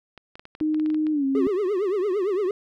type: clicks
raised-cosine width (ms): 0.3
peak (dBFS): -26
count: 12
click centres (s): 0.177 / 0.355 / 0.395 / 0.454 / 0.551 / 0.603 / 0.745 / 0.798 / 0.861 / 0.902 / 0.945 / 1.068
type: tone with pitch glide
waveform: sine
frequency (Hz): 308.7 to 270.3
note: D#4 to C#4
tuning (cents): -14 to -44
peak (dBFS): -20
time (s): 0.61-1.47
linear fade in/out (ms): 0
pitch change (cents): -230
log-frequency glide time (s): 1.12-1.25
type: tone with vibrato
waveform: triangle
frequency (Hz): 390.3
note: G4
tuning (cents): -8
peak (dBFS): -19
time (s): 1.35-2.51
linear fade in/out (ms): 2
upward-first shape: triangle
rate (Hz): 8.8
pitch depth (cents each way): 200
effects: none